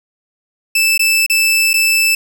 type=tone with dropouts; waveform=sawtooth; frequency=2637 Hz; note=E7; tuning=in tune; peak=-7 dBFS; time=0.75-2.15 s; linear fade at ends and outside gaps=5 ms; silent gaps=0.978-0.993 / 1.264-1.298 / 1.733-1.739 s; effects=none